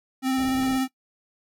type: tone with vibrato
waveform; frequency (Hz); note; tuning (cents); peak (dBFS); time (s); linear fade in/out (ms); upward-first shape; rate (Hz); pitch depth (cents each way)
square; 262.2; C4; +4; -22; 0.22-0.88; 50; sine; 17; 17
type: low-pass noise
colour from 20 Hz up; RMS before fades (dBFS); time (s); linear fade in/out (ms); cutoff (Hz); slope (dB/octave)
pink; -39; 0.37-0.79; 20; 700; 48
effects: noise-tail reverb RT60 0.1 s tail -20 dB re dry + AAC 64 kbps